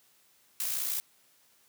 blue noise with amplitude modulation, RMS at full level -30 dBFS, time 0.6-1 s, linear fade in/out 0 ms, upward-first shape sine, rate 60.3 Hz, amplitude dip 50%, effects white hiss -65 dBFS RMS until 1.68 s + high-pass 80 Hz 12 dB/octave

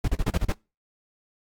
brown noise bursts, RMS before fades -22 dBFS, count 7, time 0.04-0.524 s, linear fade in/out 5 ms, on 40 ms, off 34 ms, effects noise-tail reverb RT60 0.3 s tail -25 dB re dry + AAC 64 kbps

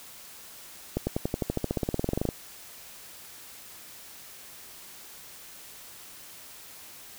accelerating click train, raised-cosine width 2 ms, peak -13 dBFS, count 22, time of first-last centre 0.97-2.289 s, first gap 100 ms, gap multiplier 0.95, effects white hiss -47 dBFS RMS until 7.18 s

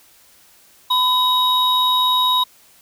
triangle tone pair together, 1004 / 3788 Hz, B5 / A#7, +28 / +27 cents, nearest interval octave + major seventh, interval 2299 cents, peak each -15 dBFS, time 0.9-2.44 s, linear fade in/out 10 ms, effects white hiss -51 dBFS RMS until 2.81 s

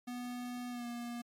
square tone with pitch glide, 245.6 to 238.5 Hz, B3 to A#3, -9 to +40 cents, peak -40 dBFS, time 0.07-1.22 s, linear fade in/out 10 ms, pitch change -51 cents, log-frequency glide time 0.7-0.86 s, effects MP3 64 kbps

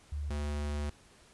sine / square tone pair in turn, 73.42 / 73.42 Hz, D2 / D2, 0 / 0 cents, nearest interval unison, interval 0 cents, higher neither, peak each -33 / -33 dBFS, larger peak neither, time 0.12-0.3 / 0.3-0.9 s, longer second, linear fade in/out 5 ms, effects pink hiss -60 dBFS RMS until 1.33 s + resampled to 24000 Hz

